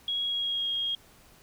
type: tone with pitch glide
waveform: sine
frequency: 3313 to 3260 Hz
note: G#7 to G#7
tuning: -5 to -33 cents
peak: -27 dBFS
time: 0.08-0.95 s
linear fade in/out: 2 ms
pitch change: -28 cents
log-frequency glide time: 0.26-0.7 s
effects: pink hiss -57 dBFS RMS until 1.42 s